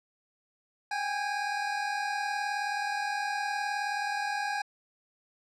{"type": "tone pair together", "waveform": "25% pulse", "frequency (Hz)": [784, 823.2], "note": ["G5", "G#5"], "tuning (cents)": [0, -16], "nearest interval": "minor second", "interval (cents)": 84, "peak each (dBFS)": [-32, -27], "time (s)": [0.91, 4.62], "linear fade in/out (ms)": 5, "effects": ["low-pass 6000 Hz 12 dB/octave"]}